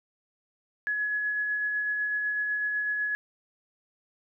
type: tone with tremolo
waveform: sine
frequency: 1690 Hz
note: G#6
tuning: 30 cents sharp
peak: -25 dBFS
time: 0.87-3.15 s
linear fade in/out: 0 ms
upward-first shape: sine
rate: 8 Hz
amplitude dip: 25%
effects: none